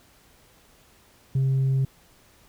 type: tone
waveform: sine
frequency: 133.7 Hz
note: C3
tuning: 38 cents sharp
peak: -17 dBFS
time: 1.35-1.85 s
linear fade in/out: 5 ms
effects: tanh soft clip ceiling -18 dBFS + pink hiss -57 dBFS RMS until 2.48 s